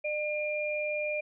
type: tone pair together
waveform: sine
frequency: 601 / 2401 Hz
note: D5 / D7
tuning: +40 / +38 cents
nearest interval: 2 octaves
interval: 2398 cents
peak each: -31 / -33 dBFS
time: 0.04-1.21 s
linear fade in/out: 10 ms
effects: none